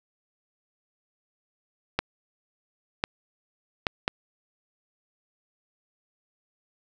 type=clicks; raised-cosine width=0.3 ms; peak=-7 dBFS; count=4; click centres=1.99 / 3.039 / 3.868 / 4.079 s; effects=none